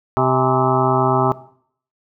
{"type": "harmonic tone with a mistuned harmonic", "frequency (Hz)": 129.3, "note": "C3", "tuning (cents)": -20, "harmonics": [1, 2, 3, 5, 6, 7, 8, 9, 10], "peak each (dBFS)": [-21, -24, -20, -22, -21, -23, -25, -24, -24], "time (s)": [0.17, 1.32], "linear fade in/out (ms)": 0, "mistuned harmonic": 6, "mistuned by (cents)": 91, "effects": ["noise-tail reverb RT60 0.6 s tail -17 dB re dry"]}